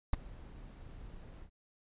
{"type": "noise with ADSR envelope", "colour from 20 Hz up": "brown", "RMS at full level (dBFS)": -26, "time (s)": [0.13, 1.5], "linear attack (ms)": 5, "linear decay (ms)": 13, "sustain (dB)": -23, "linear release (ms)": 80, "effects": ["resampled to 8000 Hz"]}